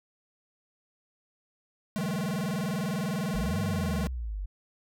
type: tone with vibrato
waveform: square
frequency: 182.6 Hz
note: F#3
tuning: 23 cents flat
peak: -29 dBFS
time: 1.96-4.07 s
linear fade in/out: 0 ms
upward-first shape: square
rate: 20 Hz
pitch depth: 270 cents each way
type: exponential two-way sweep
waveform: sine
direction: up then down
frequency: 45.98 to 103.83 to 45.98 Hz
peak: -31 dBFS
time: 3.34-4.46 s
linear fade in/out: 10 ms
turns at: 3.6 s
effects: none